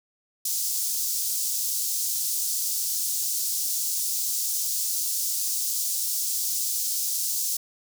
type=high-pass noise; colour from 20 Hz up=pink; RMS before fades=-27 dBFS; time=0.45-7.57 s; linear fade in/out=5 ms; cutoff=5400 Hz; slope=24 dB/octave; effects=none